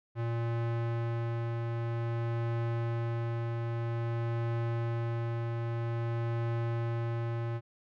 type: tone with tremolo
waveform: square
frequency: 116.54 Hz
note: A#2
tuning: in tune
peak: -30 dBFS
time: 0.15-7.61 s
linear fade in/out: 50 ms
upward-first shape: triangle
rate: 0.51 Hz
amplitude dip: 25%
effects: low-pass 2000 Hz 12 dB/octave